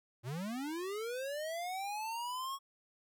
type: linear sweep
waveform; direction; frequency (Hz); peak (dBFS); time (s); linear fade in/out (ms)
square; up; 110 to 1108.7; -38; 0.23-2.59; 50
effects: none